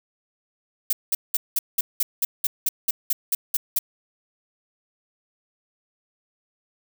violet noise bursts, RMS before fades -21 dBFS, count 14, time 0.9-3.79 s, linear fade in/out 5 ms, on 30 ms, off 190 ms, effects none

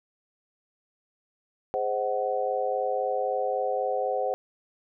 sine chord, Ab dominant seventh, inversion none, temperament just, 415.3 / 519.1 / 623 / 747.5 Hz, Ab4 / C5 / Eb5 / Gb5, 0 / -14 / +2 / +17 cents, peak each -33 / -28 / -34 / -29 dBFS, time 1.74-4.34 s, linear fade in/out 0 ms, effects none

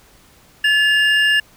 triangle tone pair together, 1722 / 2813 Hz, A6 / F7, -38 / +12 cents, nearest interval minor sixth, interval 850 cents, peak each -12 / -15 dBFS, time 0.64-1.4 s, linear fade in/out 5 ms, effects pink hiss -50 dBFS RMS until 1.56 s

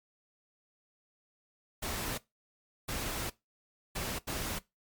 pink noise bursts at uneven times, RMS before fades -36 dBFS, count 4, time 1.82-2.18 / 2.88-3.3 / 3.95-4.19 / 4.27-4.59 s, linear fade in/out 10 ms, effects noise-tail reverb RT60 0.2 s tail -20 dB re dry + MP3 96 kbps

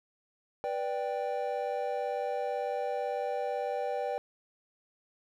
triangle chord, G major, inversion first, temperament just, 490 / 588 / 784 Hz, B4 / D5 / G5, -14 / +2 / 0 cents, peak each -33 dBFS, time 0.64-4.18 s, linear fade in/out 0 ms, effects none

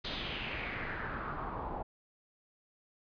pink noise with low-pass filter sweep, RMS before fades -39 dBFS, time 0.04-1.83 s, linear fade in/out 10 ms, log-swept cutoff 3900 to 810 Hz, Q 3.6, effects resampled to 11025 Hz

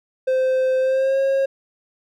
triangle tone with pitch glide, 519 to 541.7 Hz, C5 to C#5, -14 to -40 cents, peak -14 dBFS, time 0.27-1.46 s, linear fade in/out 10 ms, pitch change +74 cents, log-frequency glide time 0.79-1.19 s, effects none

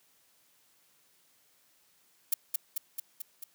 violet noise with echo, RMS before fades -26 dBFS, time 2.32-2.34 s, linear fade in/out 5 ms, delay 220 ms, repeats 5, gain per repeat -3 dB, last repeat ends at 3.44 s, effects white hiss -67 dBFS RMS until 3.54 s + high-pass 100 Hz 12 dB/octave

